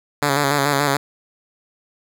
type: tone with vibrato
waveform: 5% pulse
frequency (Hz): 142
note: C#3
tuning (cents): +42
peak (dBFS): -5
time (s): 0.22-0.97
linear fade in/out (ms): 5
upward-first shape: square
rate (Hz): 6.9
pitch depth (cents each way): 43
effects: none